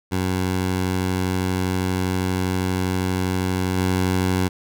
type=tone with level steps; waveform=15% pulse; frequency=92.5 Hz; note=F#2; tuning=in tune; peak=-14 / -12 dBFS; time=0.11-4.49 s; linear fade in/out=20 ms; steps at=3.77 s; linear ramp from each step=10 ms; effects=none